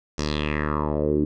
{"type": "tone with low-pass filter sweep", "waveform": "10% pulse", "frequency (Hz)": 75, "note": "D2", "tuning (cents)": 37, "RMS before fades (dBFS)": -24, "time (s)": [0.18, 1.25], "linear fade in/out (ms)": 5, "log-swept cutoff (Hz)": [6100, 290], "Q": 3.9, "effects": []}